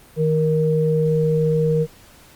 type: tone pair together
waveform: sine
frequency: 157.6 / 468.5 Hz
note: D#3 / A#4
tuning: +23 / +9 cents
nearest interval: octave + perfect fifth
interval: 1886 cents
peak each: -18 dBFS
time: 0.16-1.87 s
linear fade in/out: 50 ms
effects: pink hiss -48 dBFS RMS until 2.35 s + Opus 32 kbps